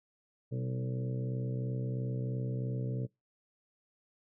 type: harmonic tone with a mistuned harmonic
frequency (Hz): 63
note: B1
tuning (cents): +35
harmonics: 2 / 3 / 4 / 5 / 6 / 7 / 8 / 9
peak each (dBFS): -33 / -43 / -47 / -47 / -55 / -44 / -51 / -51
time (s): 0.51-3.07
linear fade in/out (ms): 20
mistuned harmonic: 3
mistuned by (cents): +43
effects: noise-tail reverb RT60 0.2 s tail -24 dB re dry